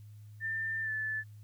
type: tone with pitch glide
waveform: sine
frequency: 1790 to 1744.1 Hz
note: A6 to A6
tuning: +29 to -16 cents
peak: -32 dBFS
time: 0.4-1.24 s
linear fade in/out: 50 ms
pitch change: -45 cents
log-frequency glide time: 0.82-0.91 s
effects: added 105 Hz sine -48 dBFS peak until 1.43 s + white hiss -71 dBFS RMS until 1.43 s